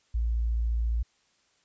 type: tone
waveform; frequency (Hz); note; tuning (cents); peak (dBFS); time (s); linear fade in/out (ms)
sine; 57.2; A#1; -32; -24; 0.14-1.03; 10
effects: white hiss -68 dBFS RMS until 1.64 s + resampled to 16000 Hz